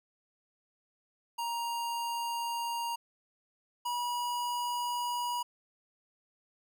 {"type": "tone pair in turn", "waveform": "square", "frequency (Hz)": [938, 967.7], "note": ["A#5", "B5"], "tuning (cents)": [11, -36], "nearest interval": "minor second", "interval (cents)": 53, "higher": "second", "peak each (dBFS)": [-33, -32], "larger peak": "second", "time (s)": [[1.38, 2.96], [3.85, 5.43]], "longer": "neither", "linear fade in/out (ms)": 10, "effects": []}